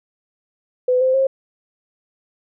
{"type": "tone with pitch steps", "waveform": "sine", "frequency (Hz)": [503, 518.6, 534.8], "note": ["B4", "C5", "C5"], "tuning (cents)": [32, -15, 38], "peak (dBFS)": -13, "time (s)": [0.88, 1.27], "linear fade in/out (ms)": 5, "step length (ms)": 130, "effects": []}